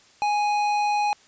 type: tone with tanh clipping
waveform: triangle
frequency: 830.6 Hz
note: G#5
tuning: in tune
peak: -22 dBFS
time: 0.22-1.13 s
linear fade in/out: 0 ms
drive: 17 dB
effects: white hiss -55 dBFS RMS until 1.27 s + resampled to 16000 Hz